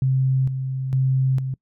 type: tone with tremolo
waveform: sine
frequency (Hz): 131.9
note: C3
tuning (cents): +14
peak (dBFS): -16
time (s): 0.02-1.54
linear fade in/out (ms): 2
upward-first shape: square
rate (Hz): 1.1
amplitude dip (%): 55
effects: noise-tail reverb RT60 0.1 s tail -24 dB re dry